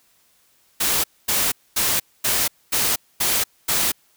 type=noise bursts; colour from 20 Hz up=white; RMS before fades=-20 dBFS; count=7; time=0.8-3.92 s; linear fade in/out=10 ms; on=240 ms; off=240 ms; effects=white hiss -60 dBFS RMS until 4.16 s